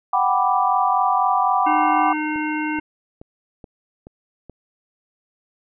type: chord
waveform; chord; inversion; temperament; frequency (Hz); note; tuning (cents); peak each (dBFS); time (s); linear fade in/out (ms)
sine; G major seventh; third; equal; 740 / 784 / 987.8 / 1174.7; F#5 / G5 / B5 / D6; 0 / 0 / 0 / 0; -21; 0.13-2.13; 5
type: harmonic tone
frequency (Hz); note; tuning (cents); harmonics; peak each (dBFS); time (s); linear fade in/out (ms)
305.5; D#4; -32; 1 / 3 / 5 / 7 / 9; -23 / -28 / -30 / -31 / -33; 1.66-2.8; 10
type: click train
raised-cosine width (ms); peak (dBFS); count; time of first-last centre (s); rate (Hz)
2; -25; 6; 2.36-4.497; 2.34
effects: none